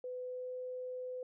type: tone with pitch glide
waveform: sine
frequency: 502 to 505.2 Hz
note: B4 to B4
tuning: +28 to +39 cents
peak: -39 dBFS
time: 0.04-1.23 s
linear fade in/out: 2 ms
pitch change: +11 cents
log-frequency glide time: 0.22-0.54 s
effects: none